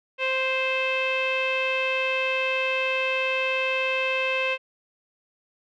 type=tone with low-pass filter; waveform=sawtooth; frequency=523.3 Hz; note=C5; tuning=in tune; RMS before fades=-25 dBFS; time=0.18-4.58 s; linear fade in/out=50 ms; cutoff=2700 Hz; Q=6.5; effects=none